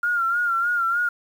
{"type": "tone with vibrato", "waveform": "sine", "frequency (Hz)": 1396.9, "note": "F6", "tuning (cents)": 0, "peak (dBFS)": -19, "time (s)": [0.03, 1.09], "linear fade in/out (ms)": 5, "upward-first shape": "sine", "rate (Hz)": 3.3, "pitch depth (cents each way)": 61, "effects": ["8-bit"]}